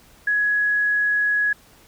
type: tone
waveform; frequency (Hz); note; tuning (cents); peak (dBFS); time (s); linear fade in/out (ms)
sine; 1676; G#6; +15; -17; 0.27-1.53; 5
effects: pink hiss -52 dBFS RMS until 1.87 s